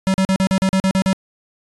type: tone bursts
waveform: square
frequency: 190.7 Hz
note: G3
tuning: 47 cents flat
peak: -14 dBFS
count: 10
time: 0.07-1.13 s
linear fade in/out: 0 ms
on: 70 ms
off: 40 ms
effects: resampled to 24000 Hz